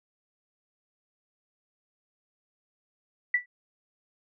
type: tone with exponential decay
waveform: sine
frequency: 1964 Hz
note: B6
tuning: 10 cents flat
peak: -17 dBFS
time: 3.34-3.46 s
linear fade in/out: 5 ms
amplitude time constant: 24 ms
effects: none